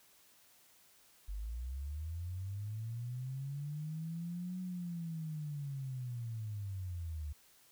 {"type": "linear two-way sweep", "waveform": "sine", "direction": "up then down", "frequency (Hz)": [47.27, 184.9, 71.9], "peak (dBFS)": -38, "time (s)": [1.28, 7.33], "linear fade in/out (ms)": 10, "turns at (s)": 4.6, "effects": ["white hiss -65 dBFS RMS until 7.71 s"]}